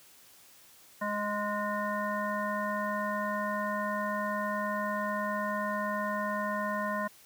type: harmonic tone with a mistuned harmonic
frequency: 207.7 Hz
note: G#3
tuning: in tune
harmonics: 1 / 3 / 5 / 7 / 9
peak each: -36 / -35 / -34 / -40 / -38 dBFS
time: 1.01-7.08 s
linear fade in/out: 10 ms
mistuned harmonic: 9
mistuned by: -39 cents
effects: white hiss -57 dBFS RMS until 7.25 s + high-pass 60 Hz 12 dB/octave